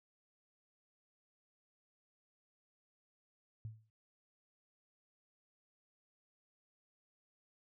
sine tone with exponential decay, 110 Hz, A2, in tune, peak -39 dBFS, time 3.65-3.9 s, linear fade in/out 0 ms, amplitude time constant 54 ms, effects none

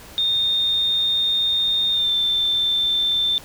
sine tone with pitch glide, 3656 to 3558 Hz, A#7 to A7, -34 to +19 cents, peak -17 dBFS, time 0.18-3.38 s, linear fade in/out 0 ms, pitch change -47 cents, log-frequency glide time 1.92-2.11 s, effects pink hiss -42 dBFS RMS until 3.44 s

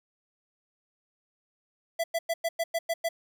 square tone bursts, 666 Hz, E5, 18 cents sharp, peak -26 dBFS, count 8, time 1.99-3.09 s, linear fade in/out 10 ms, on 50 ms, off 100 ms, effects none

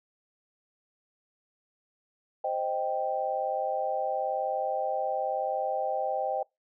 sine chord, C minor, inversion none, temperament equal, 523.3 / 622.3 / 784 Hz, C5 / Eb5 / G5, 0 / 0 / 0 cents, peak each -33 / -32 / -30 dBFS, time 2.44-6.43 s, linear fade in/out 5 ms, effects noise-tail reverb RT60 0.2 s tail -25 dB re dry

